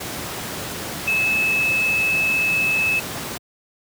sine tone in noise, 2600 Hz, E7, 24 cents flat, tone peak -17 dBFS, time 1.07-3 s, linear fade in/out 10 ms, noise pink, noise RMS -29 dBFS, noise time 0-3.38 s, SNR +9 dB, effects high-pass 100 Hz 12 dB/octave

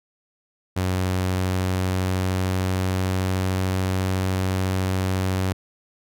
sawtooth tone with pitch glide, 92.5 to 93.95 Hz, F#2 to F#2, 0 to +27 cents, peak -17 dBFS, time 0.76-5.53 s, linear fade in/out 10 ms, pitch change +27 cents, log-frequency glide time 1.11-4.05 s, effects none

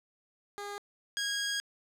15% pulse tone pair in turn, 407.2 / 1638.7 Hz, G#4 / G#6, -34 / -24 cents, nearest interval 2 octaves, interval 2410 cents, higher second, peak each -32 / -24 dBFS, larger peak second, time 0.58-0.78 / 1.17-1.6 s, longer second, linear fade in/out 0 ms, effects low-pass 11000 Hz 12 dB/octave + 10-bit

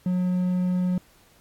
triangle tone, 181.3 Hz, F#3, 35 cents flat, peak -19 dBFS, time 0.06-0.98 s, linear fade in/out 2 ms, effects pink hiss -58 dBFS RMS until 1.4 s + AAC 64 kbps

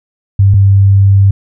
sine tone pair in turn, 98.4 / 98.4 Hz, G2 / G2, +7 / +7 cents, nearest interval unison, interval 0 cents, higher neither, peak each -3 dBFS, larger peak neither, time 0.39-0.54 / 0.54-1.31 s, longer second, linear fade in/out 5 ms, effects none

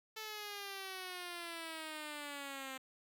5% pulse exponential sweep, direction down, 440 to 261.6 Hz, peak -32 dBFS, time 0.16-2.78 s, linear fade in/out 10 ms, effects none

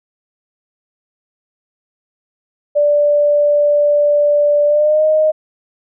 sine tone with pitch glide, 586 to 620.5 Hz, D5 to D#5, -4 to -5 cents, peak -9 dBFS, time 2.75-5.32 s, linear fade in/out 20 ms, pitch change +99 cents, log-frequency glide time 4.66-5.04 s, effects none

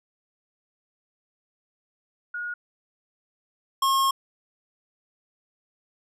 sine / square tone pair in turn, 1442 / 1080.3 Hz, F#6 / C#6, -45 / -45 cents, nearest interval perfect fourth, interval 500 cents, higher first, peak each -29 / -20 dBFS, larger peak second, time 2.34-2.54 / 3.82-4.11 s, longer second, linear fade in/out 5 ms, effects resampled to 32000 Hz

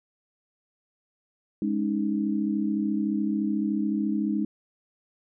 sine chord, Ab suspended fourth, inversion none, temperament equal, 207.7 / 277.2 / 311.1 Hz, Ab3 / Db4 / Eb4, 0 / 0 / 0 cents, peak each -26 / -31 / -28 dBFS, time 1.62-4.45 s, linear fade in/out 2 ms, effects none

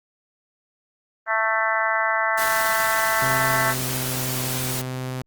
harmonic tone, 221.4 Hz, A3, 11 cents sharp, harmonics 3 / 4 / 5 / 6 / 7 / 8 / 9, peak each -27 / -27 / -27 / -27 / -27 / -27 / -27 dBFS, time 1.26-3.75 s, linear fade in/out 50 ms
white noise, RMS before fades -28 dBFS, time 2.37-4.82 s, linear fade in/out 20 ms
sawtooth tone with pitch glide, 130.81 to 128.56 Hz, C3 to C3, 0 to -30 cents, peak -23 dBFS, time 3.22-5.22 s, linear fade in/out 2 ms, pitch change -30 cents, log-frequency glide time 3.51-3.82 s
effects Opus 24 kbps

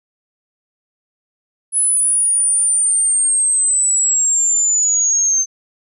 sine linear sweep, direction down, 10180 to 6240 Hz, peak -12 dBFS, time 1.72-5.46 s, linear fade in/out 50 ms, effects none

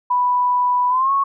sine tone with pitch glide, 987.8 to 1102.4 Hz, B5 to C#6, 0 to -10 cents, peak -14 dBFS, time 0.1-1.24 s, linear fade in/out 10 ms, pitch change +190 cents, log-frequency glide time 0.89-1.12 s, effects none

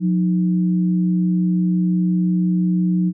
sine tone pair together, 179.42 / 311.8 Hz, F3 / D#4, +47 / +4 cents, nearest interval minor seventh, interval 957 cents, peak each -15 / -25 dBFS, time 0-3.13 s, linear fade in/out 50 ms, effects none

